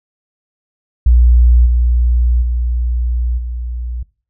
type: tone with level steps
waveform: sine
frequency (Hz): 60.1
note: B1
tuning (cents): -46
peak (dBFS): -5 / -9 / -13 / -19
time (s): 1.06-4.03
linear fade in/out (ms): 5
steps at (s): 1.65 / 2.41 / 3.37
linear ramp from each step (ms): 20
effects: noise-tail reverb RT60 0.4 s tail -22 dB re dry